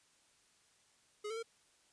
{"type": "tone with pitch steps", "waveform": "square", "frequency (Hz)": [419.1, 447, 457.9], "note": ["G#4", "A4", "A#4"], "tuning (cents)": [16, 27, -31], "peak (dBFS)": -40, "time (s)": [1.24, 1.429], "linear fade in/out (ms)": 10, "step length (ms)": 63, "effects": ["white hiss -70 dBFS RMS until 1.92 s", "resampled to 22050 Hz"]}